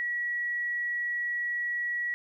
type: tone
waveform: sine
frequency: 1926 Hz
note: B6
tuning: 44 cents flat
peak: -28 dBFS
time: 0-2.14 s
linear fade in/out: 0 ms
effects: 11-bit